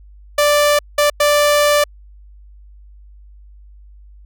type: tone bursts at uneven times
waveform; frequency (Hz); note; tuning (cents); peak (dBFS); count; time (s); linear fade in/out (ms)
sawtooth; 587.3; D5; 0; -7; 3; 0.38-0.79 / 0.98-1.1 / 1.2-1.84; 5
effects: added 50 Hz sine -39 dBFS peak until 4.25 s